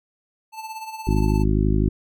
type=tone with tremolo; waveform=square; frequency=880 Hz; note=A5; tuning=in tune; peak=-30 dBFS; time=0.52-1.45 s; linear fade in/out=50 ms; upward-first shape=sine; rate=17 Hz; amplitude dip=60%
type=harmonic tone; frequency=51.91 Hz; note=G#1; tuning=in tune; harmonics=1 / 2 / 3 / 4 / 5 / 6 / 7; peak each=-20 / -23 / -25 / -26 / -27 / -28 / -28 dBFS; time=1.07-1.89 s; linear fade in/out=5 ms
effects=none